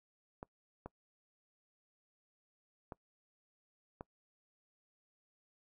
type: clicks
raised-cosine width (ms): 1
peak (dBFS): -30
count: 4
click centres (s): 0.429 / 0.86 / 2.922 / 4.009
effects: noise-tail reverb RT60 0.1 s tail -24 dB re dry